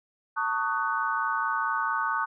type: chord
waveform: sine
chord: D# half-diminished seventh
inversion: second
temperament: just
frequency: 896 / 1120.1 / 1244.5 / 1493.4 Hz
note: A5 / C#6 / D#6 / F#6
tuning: +31 / +18 / 0 / +16 cents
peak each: -31 / -30 / -31 / -30 dBFS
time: 0.36-2.26 s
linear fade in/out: 20 ms
effects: none